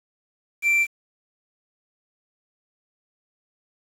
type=tone; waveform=triangle; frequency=2349 Hz; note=D7; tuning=in tune; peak=-15 dBFS; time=0.62-0.87 s; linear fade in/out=50 ms; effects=resampled to 32000 Hz + 7-bit